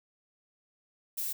violet noise, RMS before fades -34 dBFS, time 1.17-1.33 s, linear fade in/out 10 ms, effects none

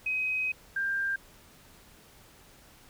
sine tone pair in turn, 2525 / 1590.7 Hz, D#7 / G6, +25 / +25 cents, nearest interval minor sixth, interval 800 cents, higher first, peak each -27 / -27 dBFS, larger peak neither, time 0.06-0.52 / 0.76-1.16 s, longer first, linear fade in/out 5 ms, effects pink hiss -56 dBFS RMS until 2.89 s

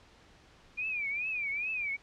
sine tone with vibrato, 2400 Hz, D7, 37 cents sharp, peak -31 dBFS, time 0.77-1.97 s, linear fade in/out 20 ms, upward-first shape triangle, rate 2.4 Hz, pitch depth 170 cents each way, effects pink hiss -59 dBFS RMS until 2.02 s + low-pass 5000 Hz 12 dB/octave

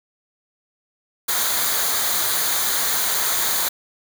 white noise with comb filter, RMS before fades -21 dBFS, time 1.28-3.69 s, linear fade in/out 10 ms, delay 0.37 ms, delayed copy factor -0.6, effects none

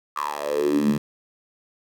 10% pulse tone with high-pass filter sweep, 73.42 Hz, D2, in tune, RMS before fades -23 dBFS, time 0.16-0.98 s, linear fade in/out 5 ms, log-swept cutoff 1200 to 170 Hz, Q 7.9, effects none

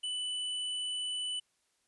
sine tone with tanh clipping, 2985 Hz, F#7, 15 cents sharp, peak -35 dBFS, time 0.03-1.4 s, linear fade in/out 10 ms, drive 14 dB, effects white hiss -75 dBFS RMS until 1.87 s + resampled to 24000 Hz

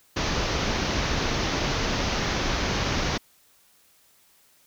pink low-pass noise, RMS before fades -26 dBFS, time 0.16-3.18 s, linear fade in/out 10 ms, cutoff 6400 Hz, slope 96 dB/octave, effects white hiss -60 dBFS RMS until 4.66 s

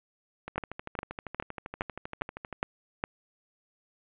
two click trains, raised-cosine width 0.5 ms, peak -13 / -22 dBFS, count 7 / 27, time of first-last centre 0.58-3.039 / 0.48-2.527 s, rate 2.44 / 12.7 Hz, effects resampled to 8000 Hz + 7-bit

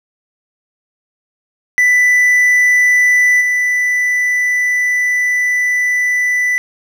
triangle tone with level steps, 1985 Hz, B6, 8 cents sharp, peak -6 / -10 dBFS, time 1.78-6.58 s, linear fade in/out 0 ms, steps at 3.4 s, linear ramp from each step 20 ms, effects none

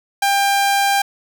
sawtooth tone, 796 Hz, G5, 26 cents sharp, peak -10 dBFS, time 0.22-1.02 s, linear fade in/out 5 ms, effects none

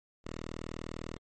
5% pulse tone, 40 Hz, D#1, 49 cents sharp, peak -28 dBFS, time 0.24-1.18 s, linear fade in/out 20 ms, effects MP3 32 kbps

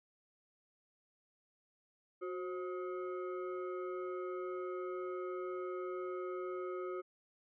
sine tone with frequency modulation, 366.2 Hz, F#4, 18 cents flat, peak -38 dBFS, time 2.21-7.02 s, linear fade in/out 20 ms, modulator 898 Hz, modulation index 0.81, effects none

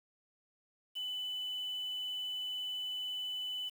sine tone with quantisation, 2994 Hz, F#7, 20 cents sharp, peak -36 dBFS, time 0.95-3.7 s, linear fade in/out 20 ms, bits 9, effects none

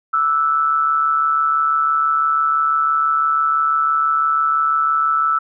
sine tone with amplitude modulation, 1318.5 Hz, E6, in tune, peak -11 dBFS, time 0.13-5.39 s, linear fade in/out 10 ms, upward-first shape sine, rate 146 Hz, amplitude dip 60%, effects none

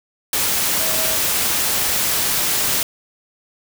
sine tone in noise, 640 Hz, D#5, 49 cents sharp, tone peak -29 dBFS, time 0.8-1.16 s, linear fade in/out 2 ms, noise white, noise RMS -19 dBFS, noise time 0.33-2.83 s, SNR -13 dB, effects none

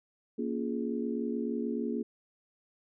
sine chord, Bb minor seventh, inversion none, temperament just, 233.1 / 279.7 / 349.6 / 419.5 Hz, Bb3 / Db4 / F4 / Ab4, 0 / +16 / +2 / +17 cents, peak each -33 / -37 / -38 / -37 dBFS, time 0.38-2.03 s, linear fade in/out 10 ms, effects none

